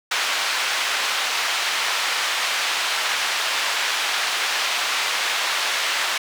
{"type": "band-pass noise", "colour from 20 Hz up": "white", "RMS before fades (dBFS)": -23, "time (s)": [0.11, 6.18], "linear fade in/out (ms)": 5, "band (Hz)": [840, 3600], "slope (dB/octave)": 12, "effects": []}